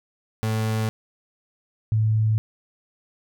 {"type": "tone pair in turn", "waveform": ["35% pulse", "sine"], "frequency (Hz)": [110, 109.24], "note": ["A2", "A2"], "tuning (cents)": [0, -12], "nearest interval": "unison", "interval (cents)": 12, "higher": "first", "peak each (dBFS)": [-20, -17], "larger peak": "second", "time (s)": [[0.43, 0.89], [1.92, 2.38]], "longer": "neither", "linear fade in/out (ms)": 0, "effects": []}